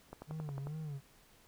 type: click train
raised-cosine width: 1 ms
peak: -31 dBFS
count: 7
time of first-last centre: 0.13-0.671 s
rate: 11.1 Hz
type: tone with vibrato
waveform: triangle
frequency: 146.83 Hz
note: D3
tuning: in tune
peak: -37 dBFS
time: 0.27-1.01 s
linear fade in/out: 50 ms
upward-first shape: sine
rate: 2.4 Hz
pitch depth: 130 cents each way
effects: pink hiss -64 dBFS RMS until 1.47 s